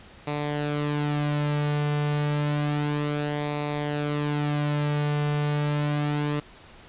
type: tone with flanger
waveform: sawtooth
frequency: 147.3 Hz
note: D3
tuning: 6 cents sharp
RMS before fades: -26 dBFS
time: 0.27-6.4 s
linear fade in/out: 5 ms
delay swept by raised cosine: 0.64 to 3.14 ms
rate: 0.3 Hz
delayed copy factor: -0.55
effects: pink hiss -49 dBFS RMS until 6.88 s + resampled to 8000 Hz